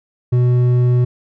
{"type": "tone with hard clipping", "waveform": "sine", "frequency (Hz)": 123.47, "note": "B2", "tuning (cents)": 0, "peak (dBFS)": -12, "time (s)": [0.32, 1.05], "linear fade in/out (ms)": 10, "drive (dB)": 6, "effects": []}